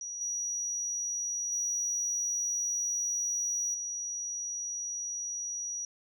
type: tone with level steps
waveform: sine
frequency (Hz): 5800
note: F#8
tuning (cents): -35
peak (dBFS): -36 / -30 / -27 / -33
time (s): 0.01-5.85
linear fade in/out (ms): 2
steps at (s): 0.21 / 1.52 / 3.74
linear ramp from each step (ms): 2
effects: tanh soft clip ceiling -27 dBFS